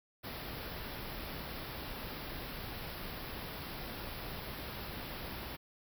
pink band-stop noise, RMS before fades -43 dBFS, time 0.23-5.57 s, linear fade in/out 20 ms, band 5300 to 11000 Hz, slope 96 dB/octave, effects none

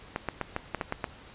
clicks, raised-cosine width 0.5 ms, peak -14 dBFS, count 8, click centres 0.161 / 0.287 / 0.413 / 0.564 / 0.747 / 0.812 / 0.924 / 1.042 s, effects pink hiss -50 dBFS RMS until 1.34 s + resampled to 8000 Hz

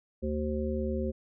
harmonic tone, 75.3 Hz, D2, 44 cents sharp, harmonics 1 / 3 / 5 / 7, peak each -33 / -33 / -35 / -36 dBFS, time 0.22-1.12 s, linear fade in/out 20 ms, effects none

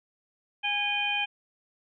harmonic tone with a mistuned harmonic, 821 Hz, G#5, 20 cents flat, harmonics 1 / 2 / 3 / 4, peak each -33 / -37 / -28 / -31 dBFS, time 0.63-1.26 s, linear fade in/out 20 ms, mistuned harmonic 4, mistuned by -90 cents, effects none

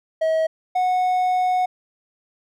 triangle tone pair in turn, 640 / 733.9 Hz, D#5 / F#5, +49 / -14 cents, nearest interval major second, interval 237 cents, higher second, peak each -15 dBFS, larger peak neither, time 0.21-0.47 / 0.75-1.66 s, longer second, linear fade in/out 10 ms, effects none

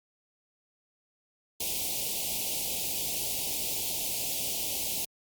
white band-stop noise, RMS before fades -32 dBFS, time 1.6-5.05 s, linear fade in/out 5 ms, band 850 to 2400 Hz, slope 48 dB/octave, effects Opus 48 kbps

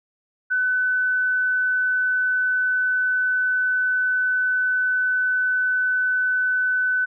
sine tone, 1505 Hz, F#6, 29 cents sharp, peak -18 dBFS, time 0.5-7.06 s, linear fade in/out 20 ms, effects none

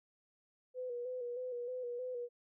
sine tone with vibrato, 493.9 Hz, B4, in tune, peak -38 dBFS, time 0.74-2.29 s, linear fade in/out 50 ms, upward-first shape square, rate 3.2 Hz, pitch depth 40 cents each way, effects none

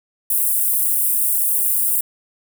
white high-pass noise, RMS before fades -18 dBFS, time 0.3-2.01 s, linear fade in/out 5 ms, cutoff 8800 Hz, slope 48 dB/octave, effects none

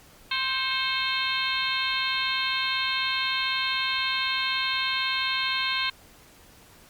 harmonic tone with a mistuned harmonic, 524 Hz, C5, 2 cents sharp, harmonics 2 / 3 / 4 / 5 / 6 / 7 / 8, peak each -32 / -32 / -32 / -32 / -32 / -32 / -32 dBFS, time 0.31-5.9 s, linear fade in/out 5 ms, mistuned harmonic 4, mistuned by +62 cents, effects pink hiss -53 dBFS RMS until 6.89 s + Opus 48 kbps

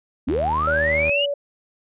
sine linear sweep, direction up, 219.5 to 2960 Hz, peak -19 dBFS, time 0.27-1.26 s, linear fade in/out 10 ms
sawtooth tone with pitch glide, 77.78 to 78.23 Hz, D#2 to D#2, 0 to +10 cents, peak -23 dBFS, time 0.28-1.1 s, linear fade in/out 0 ms, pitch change +10 cents, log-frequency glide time 0.58-0.78 s
sine tone, 570 Hz, C#5, 48 cents sharp, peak -21 dBFS, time 0.67-1.34 s, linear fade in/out 5 ms
effects resampled to 8000 Hz

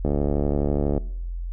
click train, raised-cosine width 2 ms, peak -10 dBFS, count 68, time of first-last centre 0.05-0.978 s, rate 72.2 Hz, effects noise-tail reverb RT60 0.8 s tail -23 dB re dry + added 43 Hz sine -27 dBFS peak until 1.52 s

